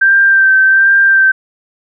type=tone with vibrato; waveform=sine; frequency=1568 Hz; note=G6; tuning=in tune; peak=-5 dBFS; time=0.01-1.32 s; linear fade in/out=10 ms; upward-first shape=sine; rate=1.3 Hz; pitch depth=23 cents each way; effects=none